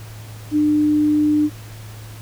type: tone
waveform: sine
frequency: 300 Hz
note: D4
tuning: 37 cents sharp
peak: -13 dBFS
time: 0.51-1.5 s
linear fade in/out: 50 ms
effects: added 108 Hz sine -34 dBFS peak until 2.21 s + pink hiss -42 dBFS RMS until 2.21 s